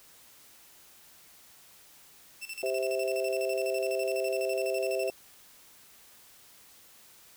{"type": "tone with tremolo", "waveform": "sawtooth", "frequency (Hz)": 2674, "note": "E7", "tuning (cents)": 24, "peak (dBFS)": -33, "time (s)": [2.41, 5.11], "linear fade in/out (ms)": 20, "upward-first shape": "square", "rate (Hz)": 12, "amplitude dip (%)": 80}
{"type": "harmonic tone", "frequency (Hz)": 130.81, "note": "C3", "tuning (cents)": 0, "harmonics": [3, 4, 5], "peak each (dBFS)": [-32, -32, -32], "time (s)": [2.63, 5.1], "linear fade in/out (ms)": 2}
{"effects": ["white hiss -56 dBFS RMS until 7.36 s"]}